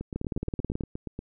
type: two click trains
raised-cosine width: 3 ms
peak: -17 / -21 dBFS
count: 13 / 11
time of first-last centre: 0.16-0.809 / 0.01-1.191 s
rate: 18.5 / 8.47 Hz
effects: none